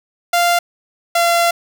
sawtooth tone pair in turn, 695 / 685 Hz, F5 / F5, -9 / -34 cents, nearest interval unison, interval 25 cents, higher first, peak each -8 dBFS, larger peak neither, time 0.33-0.59 / 1.15-1.51 s, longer second, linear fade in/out 5 ms, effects none

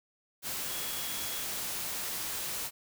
sine tone in noise, 3341 Hz, G#7, 10 cents sharp, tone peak -44 dBFS, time 0.66-1.45 s, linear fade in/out 50 ms, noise white, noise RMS -36 dBFS, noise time 0.42-2.71 s, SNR -11 dB, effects none

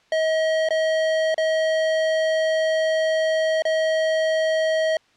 square tone with dropouts, 636 Hz, D#5, 38 cents sharp, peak -19 dBFS, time 0.12-4.97 s, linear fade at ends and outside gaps 2 ms, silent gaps 0.688-0.706 / 1.344-1.379 / 3.622-3.652 s, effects white hiss -59 dBFS RMS until 5.16 s + low-pass 4000 Hz 12 dB/octave

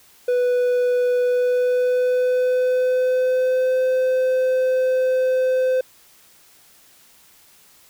triangle tone with pitch glide, 493.9 to 514.3 Hz, B4 to C5, 0 to -30 cents, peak -14 dBFS, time 0.28-5.81 s, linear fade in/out 5 ms, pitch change +70 cents, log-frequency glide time 1.24-3.81 s, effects white hiss -52 dBFS RMS until 7.89 s

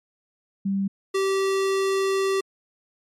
sine / square tone pair in turn, 196 / 387.7 Hz, G3 / G4, 0 / -19 cents, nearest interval octave, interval 1181 cents, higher second, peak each -21 dBFS, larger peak neither, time 0.65-0.88 / 1.14-2.41 s, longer second, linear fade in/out 10 ms, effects low-pass 10000 Hz 12 dB/octave + MP3 64 kbps

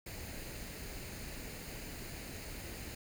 pink noise with comb filter, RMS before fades -45 dBFS, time 0.06-2.95 s, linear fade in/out 5 ms, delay 0.44 ms, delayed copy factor +0.5, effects none

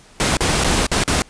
pink noise with dropouts, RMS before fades -17 dBFS, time 0.2-1.22 s, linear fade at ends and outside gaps 0 ms, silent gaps 0.369-0.407 / 0.637-0.645 / 0.866-0.916 / 1.037-1.078 s, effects pink hiss -47 dBFS RMS until 1.29 s + resampled to 22050 Hz

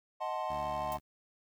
triangle chord, D# diminished seventh, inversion none, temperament equal with one note detuned, 625.5 / 740 / 880 / 1046.5 Hz, D#5 / F#5 / A5 / C6, +9 / 0 / 0 / 0 cents, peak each -37 dBFS, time 0.2-0.98 s, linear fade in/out 20 ms
15% pulse tone, 72.9 Hz, D2, 12 cents flat, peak -38 dBFS, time 0.49-1 s, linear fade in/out 20 ms
blue noise with exponential decay, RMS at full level -42 dBFS, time 0.92-1.01 s, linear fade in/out 0 ms, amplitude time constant 18 ms
effects none

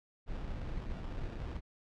brown noise with sample-and-hold, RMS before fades -39 dBFS, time 0.26-1.61 s, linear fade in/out 50 ms, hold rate 2100 Hz, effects low-pass 4000 Hz 12 dB/octave

